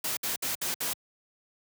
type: noise bursts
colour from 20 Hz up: white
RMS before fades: -31 dBFS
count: 5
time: 0.04-0.934 s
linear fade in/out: 5 ms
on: 130 ms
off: 61 ms
effects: high-pass 100 Hz 12 dB/octave